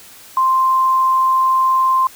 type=tone; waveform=sine; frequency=1046.5 Hz; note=C6; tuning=in tune; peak=-11 dBFS; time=0.37-2.07 s; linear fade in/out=2 ms; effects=white hiss -41 dBFS RMS until 2.15 s